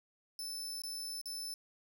sawtooth tone with dropouts, 5274 Hz, E8, in tune, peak -37 dBFS, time 0.39-1.54 s, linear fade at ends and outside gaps 1 ms, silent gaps 0.819-0.836 / 1.214-1.257 s, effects none

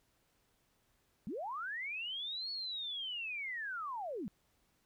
sine linear two-way sweep, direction up then down, 169 to 4418 to 169 Hz, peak -38 dBFS, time 1.27-4.28 s, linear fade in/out 0 ms, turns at 2.51 s, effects pink hiss -75 dBFS RMS until 4.85 s

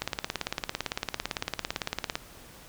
click train, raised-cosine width 0.2 ms, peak -11 dBFS, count 39, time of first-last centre 0.02-2.155 s, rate 17.8 Hz, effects pink hiss -50 dBFS RMS until 2.68 s

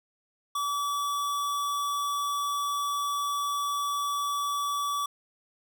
square tone, 1148 Hz, D6, 40 cents flat, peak -28 dBFS, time 0.55-5.06 s, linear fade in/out 5 ms, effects none

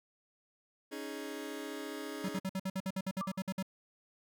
sawtooth chord, C# suspended second, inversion none, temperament just, 277.2 / 311.8 / 415.8 Hz, C#4 / D#4 / G#4, 0 / +4 / +2 cents, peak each -40 dBFS, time 0.91-2.4 s, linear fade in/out 20 ms
square tone bursts, 190 Hz, F#3, 46 cents sharp, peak -34 dBFS, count 14, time 2.24-3.627 s, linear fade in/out 5 ms, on 48 ms, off 55 ms
sine tone with exponential decay, 1174.7 Hz, D6, in tune, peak -32 dBFS, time 3.21-3.37 s, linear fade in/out 2 ms, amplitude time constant 33 ms
effects none

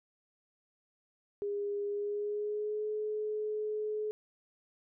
sine tone with pitch glide, 407.3 to 426.3 Hz, G#4 to G#4, -34 to +45 cents, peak -32 dBFS, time 1.42-4.11 s, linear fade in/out 0 ms, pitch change +79 cents, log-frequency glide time 1.85-2.88 s, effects none

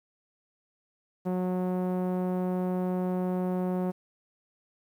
sawtooth tone with low-pass filter, 182.6 Hz, F#3, 23 cents flat, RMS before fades -29 dBFS, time 1.25-3.92 s, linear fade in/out 20 ms, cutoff 750 Hz, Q 0.94, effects 10-bit

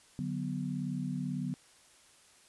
sine chord, B minor, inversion first, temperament equal, 146.83 / 185 / 246.9 Hz, D3 / F#3 / B3, 0 / 0 / 0 cents, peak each -37 / -37 / -37 dBFS, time 0.19-1.54 s, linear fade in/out 0 ms, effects white hiss -61 dBFS RMS until 2.48 s + resampled to 24000 Hz

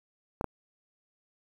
clicks, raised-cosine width 1 ms, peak -16 dBFS, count 2, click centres 0.411 / 0.443 s, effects 8-bit

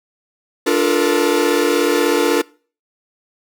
45% pulse chord, Bb major seventh, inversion first, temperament equal with one note detuned, 293.7 / 349.2 / 440 / 476.2 Hz, D4 / F4 / A4 / Bb4, 0 / 0 / 0 / +37 cents, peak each -19 dBFS, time 0.66-2.42 s, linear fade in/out 10 ms, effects noise-tail reverb RT60 0.4 s tail -23 dB re dry

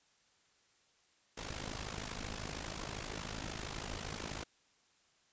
pink noise with amplitude modulation, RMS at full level -39 dBFS, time 1.37-4.44 s, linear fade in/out 10 ms, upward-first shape sine, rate 52.7 Hz, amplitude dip 80%, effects white hiss -71 dBFS RMS until 5.32 s + resampled to 16000 Hz

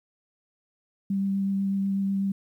sine tone with vibrato, 195.9 Hz, G3, 1 cent flat, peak -23 dBFS, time 1.1-2.32 s, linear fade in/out 5 ms, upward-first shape sine, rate 8.1 Hz, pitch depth 10 cents each way, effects 10-bit

